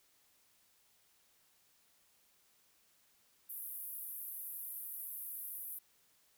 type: band-pass noise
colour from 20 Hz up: white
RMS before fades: -45 dBFS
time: 3.49-5.79 s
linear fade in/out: 10 ms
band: 11000 to 15000 Hz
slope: 48 dB/octave
effects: white hiss -71 dBFS RMS until 6.37 s